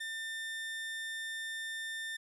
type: tone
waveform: 30% pulse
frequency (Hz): 1800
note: A6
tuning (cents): +39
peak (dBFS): -35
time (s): 0-2.17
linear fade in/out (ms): 10
effects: low-pass 11000 Hz 12 dB/octave